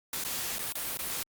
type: noise with dropouts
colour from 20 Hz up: white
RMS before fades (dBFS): -34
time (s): 0.13-1.23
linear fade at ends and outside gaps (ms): 2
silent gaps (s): 0.239-0.248 / 0.585-0.591 / 0.724-0.753 / 0.973-0.989
effects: Opus 48 kbps